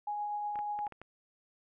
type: tone with tremolo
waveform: sine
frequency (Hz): 830.6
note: G#5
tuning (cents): 0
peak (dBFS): -32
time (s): 0.07-0.88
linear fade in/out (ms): 5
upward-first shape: triangle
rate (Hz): 8.2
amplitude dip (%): 25
type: clicks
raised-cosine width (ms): 0.5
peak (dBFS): -32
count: 6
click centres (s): 0.557 / 0.59 / 0.79 / 0.868 / 0.923 / 1.016
effects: none